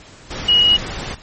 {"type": "tone in noise", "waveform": "sine", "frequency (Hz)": 2900, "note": "F#7", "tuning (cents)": -35, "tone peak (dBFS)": -9, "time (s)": [0.48, 0.77], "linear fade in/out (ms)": 10, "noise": "pink", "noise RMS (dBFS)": -27, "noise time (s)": [0.3, 1.15], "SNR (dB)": 15, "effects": ["pink hiss -42 dBFS RMS until 1.22 s", "MP3 32 kbps"]}